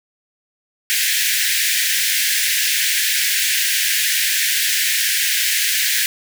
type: high-pass noise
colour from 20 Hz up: pink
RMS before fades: -18 dBFS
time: 0.9-6.06 s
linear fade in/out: 0 ms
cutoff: 1600 Hz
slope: 96 dB/octave
effects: none